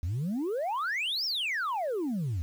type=exponential two-way sweep; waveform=sine; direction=up then down; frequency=77.78 to 5588 to 77.78 Hz; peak=-26 dBFS; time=0.03-2.42 s; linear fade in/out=0 ms; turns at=1.25 s; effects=tanh soft clip ceiling -27 dBFS + 9-bit